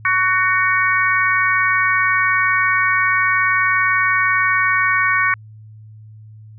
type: harmonic tone with a mistuned harmonic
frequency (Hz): 373.3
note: F#4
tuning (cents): +15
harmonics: 3 / 4 / 5 / 6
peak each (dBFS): -19 / -19 / -19 / -19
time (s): 0.05-5.34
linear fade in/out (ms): 2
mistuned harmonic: 5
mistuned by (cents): -26
effects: added 108 Hz sine -37 dBFS peak until 6.58 s